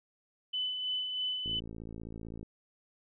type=tone with tremolo; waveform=sine; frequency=3009 Hz; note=F#7; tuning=28 cents sharp; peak=-30 dBFS; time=0.53-1.6 s; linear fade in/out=10 ms; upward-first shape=sine; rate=3.1 Hz; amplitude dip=40%
type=click train; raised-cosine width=3 ms; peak=-31 dBFS; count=55; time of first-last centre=1.46-2.429 s; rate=55.7 Hz
effects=none